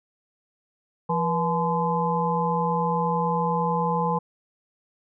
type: harmonic tone with a mistuned harmonic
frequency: 170.9 Hz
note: F3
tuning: 37 cents flat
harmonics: 1 / 3 / 5 / 6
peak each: -26 / -28 / -26 / -27 dBFS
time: 1.09-4.19 s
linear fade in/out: 10 ms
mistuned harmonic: 3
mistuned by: -94 cents
effects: none